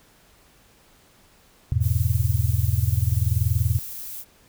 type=chord; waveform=sine; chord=E major; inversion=none; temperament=just; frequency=82.41 / 103.01 / 123.61 Hz; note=E2 / G#2 / B2; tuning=0 / -14 / +2 cents; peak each=-23 dBFS; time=1.72-3.79 s; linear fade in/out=0 ms
type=noise; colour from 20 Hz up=violet; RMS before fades=-35 dBFS; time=1.8-4.25 s; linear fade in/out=50 ms
effects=pink hiss -56 dBFS RMS until 4.48 s